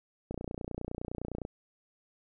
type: click train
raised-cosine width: 2 ms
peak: -23 dBFS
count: 35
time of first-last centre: 0.31-1.451 s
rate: 29.8 Hz
effects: none